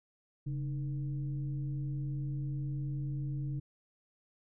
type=tone with frequency modulation; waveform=sine; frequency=138.59 Hz; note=C#3; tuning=in tune; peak=-33 dBFS; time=0.46-3.6 s; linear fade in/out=10 ms; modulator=168 Hz; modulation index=0.48; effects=none